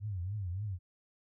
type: tone with vibrato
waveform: sine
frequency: 96.3 Hz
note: G2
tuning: 30 cents flat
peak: -34 dBFS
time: 0-0.79 s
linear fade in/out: 50 ms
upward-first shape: triangle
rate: 3.5 Hz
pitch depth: 220 cents each way
effects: none